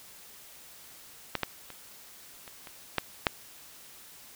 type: clicks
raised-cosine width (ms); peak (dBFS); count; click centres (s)
0.3; -12 / -11 / -27 / -28 / -27 / -9 / -6; 7; 1.353 / 1.433 / 1.703 / 2.478 / 2.672 / 2.983 / 3.268
effects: white hiss -51 dBFS RMS until 4.35 s